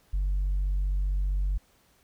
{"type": "tone", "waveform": "sine", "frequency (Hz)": 47.66, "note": "G1", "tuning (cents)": -48, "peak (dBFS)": -22, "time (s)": [0.13, 1.58], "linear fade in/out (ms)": 10, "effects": ["tanh soft clip ceiling -22 dBFS", "pink hiss -64 dBFS RMS until 2.03 s"]}